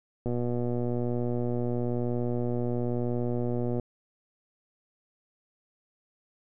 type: click train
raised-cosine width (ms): 2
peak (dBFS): -18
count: 429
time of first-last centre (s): 0.26-3.797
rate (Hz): 121
effects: none